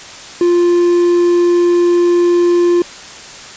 triangle tone with quantisation, 349.2 Hz, F4, in tune, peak -6 dBFS, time 0.41-2.82 s, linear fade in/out 2 ms, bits 5, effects white hiss -32 dBFS RMS until 3.56 s + resampled to 16000 Hz

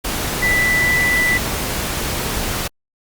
sine tone in noise, 1982 Hz, B6, 6 cents sharp, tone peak -14 dBFS, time 0.42-1.38 s, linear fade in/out 10 ms, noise pink, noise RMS -22 dBFS, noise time 0.04-2.68 s, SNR +5 dB, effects Opus 48 kbps

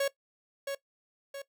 45% pulse tone with echo, 554.4 Hz, C#5, in tune, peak -26 dBFS, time 0-0.08 s, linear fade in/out 5 ms, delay 670 ms, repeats 2, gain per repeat -6 dB, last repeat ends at 1.42 s, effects noise-tail reverb RT60 0.1 s tail -18 dB re dry

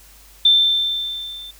sine tone with level ramp, 3558 Hz, A7, 19 cents sharp, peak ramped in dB -8 to -33 dBFS, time 0.45-1.51 s, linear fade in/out 5 ms, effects added 50 Hz sine -48 dBFS peak until 1.59 s + white hiss -48 dBFS RMS until 1.59 s

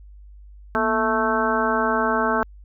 harmonic tone with a mistuned harmonic, 220 Hz, A3, in tune, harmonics 1 / 2 / 3 / 4 / 5 / 6 / 7, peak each -26 / -26 / -26 / -26 / -26 / -26 / -26 dBFS, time 0.75-2.43 s, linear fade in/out 0 ms, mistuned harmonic 1, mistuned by +150 cents, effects added 50 Hz sine -41 dBFS peak until 2.64 s

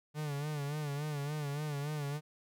45% pulse tone with vibrato, 146.83 Hz, D3, in tune, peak -35 dBFS, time 0.14-2.21 s, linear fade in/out 50 ms, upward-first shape sine, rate 3.5 Hz, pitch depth 73 cents each way, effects none

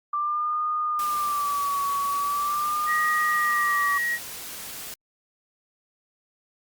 sine tone with vibrato, 1174.7 Hz, D6, in tune, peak -23 dBFS, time 0.13-3.98 s, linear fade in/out 5 ms, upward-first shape sine, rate 0.42 Hz, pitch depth 73 cents each way
white noise, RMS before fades -37 dBFS, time 0.99-4.94 s, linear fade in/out 2 ms
sine tone, 1900 Hz, A#6, 33 cents sharp, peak -23 dBFS, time 2.86-4.19 s, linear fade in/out 50 ms
effects Opus 48 kbps

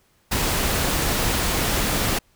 pink noise, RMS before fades -22 dBFS, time 0.31-2.19 s, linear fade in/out 10 ms, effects pink hiss -62 dBFS RMS until 2.35 s

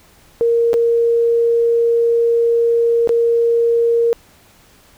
sine tone with dropouts, 466.2 Hz, A#4, in tune, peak -11 dBFS, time 0.41-4.13 s, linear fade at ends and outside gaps 0 ms, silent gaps 0.732-0.74 / 3.074-3.092 s, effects pink hiss -49 dBFS RMS until 4.97 s

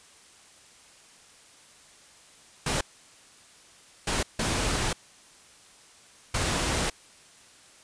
pink noise bursts at uneven times, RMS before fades -27 dBFS, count 4, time 2.66-2.81 / 4.07-4.23 / 4.39-4.93 / 6.34-6.9 s, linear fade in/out 5 ms, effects white hiss -54 dBFS RMS until 7.83 s + resampled to 22050 Hz

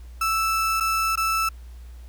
35% pulse tone with dropouts, 1318.5 Hz, E6, in tune, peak -19 dBFS, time 0.21-1.49 s, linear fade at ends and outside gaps 5 ms, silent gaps 0.801-0.806 / 1.157-1.174 s, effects added 60 Hz sine -38 dBFS peak until 2.08 s + pink hiss -57 dBFS RMS until 2.08 s

